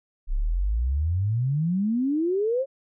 sine exponential sweep, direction up, 31 to 554.4 Hz, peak -21 dBFS, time 0.27-2.66 s, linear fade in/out 50 ms, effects none

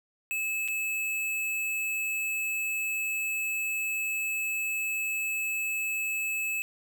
square tone with dropouts, 2601 Hz, E7, 24 cents flat, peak -29 dBFS, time 0.31-6.62 s, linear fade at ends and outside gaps 0 ms, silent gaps 0.678-0.684 s, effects none

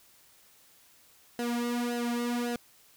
sawtooth tone with flanger, 239.7 Hz, A#3, 48 cents sharp, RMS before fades -31 dBFS, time 1.39-2.56 s, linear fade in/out 0 ms, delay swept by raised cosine 0.86 to 2.96 ms, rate 1.8 Hz, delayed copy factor -0.85, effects white hiss -60 dBFS RMS until 2.96 s

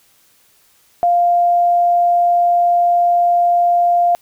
sine tone, 698.5 Hz, F5, in tune, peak -10 dBFS, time 1.03-4.15 s, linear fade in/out 0 ms, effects white hiss -54 dBFS RMS until 4.21 s

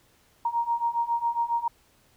sine beating tone pair, 932.3 / 939.6 Hz, A#5 / A#5, 0 / +13 cents, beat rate 7.3 Hz, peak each -28 / -26 dBFS, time 0.45-1.68 s, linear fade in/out 5 ms, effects pink hiss -62 dBFS RMS until 2.16 s

